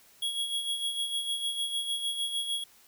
square tone with tremolo, 3322 Hz, G#7, in tune, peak -28 dBFS, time 0.22-2.64 s, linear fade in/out 5 ms, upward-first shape sine, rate 6.6 Hz, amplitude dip 55%, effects white hiss -59 dBFS RMS until 2.87 s

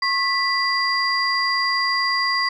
sine tone cluster, 1087 / 1974 / 4776 Hz, C#6 / B6 / D8, -34 / -1 / +28 cents, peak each -22 dBFS, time 0.02-2.49 s, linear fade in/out 5 ms, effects tanh soft clip ceiling -9 dBFS

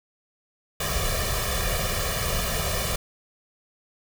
pink noise with comb filter, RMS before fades -26 dBFS, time 0.8-2.96 s, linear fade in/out 5 ms, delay 1.7 ms, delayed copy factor +0.95, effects none

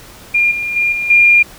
sine tone with level steps, 2407 Hz, D7, 42 cents sharp, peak -9 / -17 / -11 / -16 / -5 dBFS, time 0.34-1.43 s, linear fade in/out 10 ms, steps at 0.51 / 0.76 / 0.92 / 1.1 s, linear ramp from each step 5 ms, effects pink hiss -38 dBFS RMS until 1.58 s

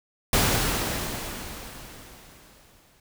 pink noise with exponential decay, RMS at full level -20 dBFS, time 0.33-3 s, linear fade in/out 2 ms, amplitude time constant 580 ms, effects none

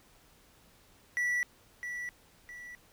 triangle tone with echo, 1954 Hz, B6, 19 cents flat, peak -26 dBFS, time 1.17-1.43 s, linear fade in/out 0 ms, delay 660 ms, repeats 2, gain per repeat -8 dB, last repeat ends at 2.75 s, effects pink hiss -62 dBFS RMS until 2.92 s

